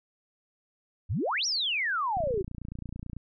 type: exponential two-way sweep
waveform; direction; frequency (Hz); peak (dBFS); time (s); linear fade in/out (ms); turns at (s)
sine; up then down; 73 to 5920 to 353.8; -26; 1.09-2.43; 20; 1.46
type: click train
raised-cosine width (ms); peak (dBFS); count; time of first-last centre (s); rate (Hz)
5; -26; 30; 2.17-3.167; 29.1
effects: none